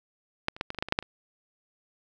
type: clicks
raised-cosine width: 0.3 ms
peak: -9 / -27 / -12 / -17 / -30 / -16 / -12 / -21 / -6 / -7 / -26 dBFS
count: 11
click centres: 0.484 / 0.565 / 0.611 / 0.704 / 0.747 / 0.787 / 0.825 / 0.886 / 0.924 / 0.989 / 1.026 s
effects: none